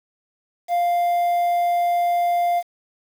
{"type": "tone with quantisation", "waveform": "triangle", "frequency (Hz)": 698.5, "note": "F5", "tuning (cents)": 0, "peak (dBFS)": -15, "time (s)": [0.68, 2.63], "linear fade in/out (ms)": 50, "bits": 7, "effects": []}